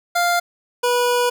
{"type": "tone pair in turn", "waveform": "25% pulse", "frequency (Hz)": [698.5, 488.1], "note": ["F5", "B4"], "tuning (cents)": [0, -20], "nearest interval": "tritone", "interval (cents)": 620, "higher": "first", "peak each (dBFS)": -12, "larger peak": "neither", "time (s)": [[0.15, 0.4], [0.83, 1.3]], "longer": "second", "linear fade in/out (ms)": 10, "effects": []}